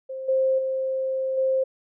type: tone with level steps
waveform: sine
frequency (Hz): 527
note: C5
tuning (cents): +12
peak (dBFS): -30 / -18 / -23 / -19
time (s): 0.09-1.64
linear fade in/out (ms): 10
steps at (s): 0.28 / 0.58 / 1.37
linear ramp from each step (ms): 10
effects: none